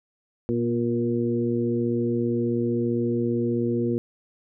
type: harmonic tone with a mistuned harmonic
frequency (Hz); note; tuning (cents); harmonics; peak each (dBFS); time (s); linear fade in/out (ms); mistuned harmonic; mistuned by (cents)
118.1; A#2; +23; 1 / 2 / 3 / 4; -29 / -25 / -26 / -30; 0.49-3.98; 0; 2; +21
effects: none